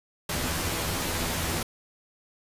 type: noise with comb filter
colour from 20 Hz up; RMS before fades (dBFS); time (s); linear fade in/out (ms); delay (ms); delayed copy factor
pink; -29; 0.29-1.63; 5; 12; +0.65
effects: resampled to 32000 Hz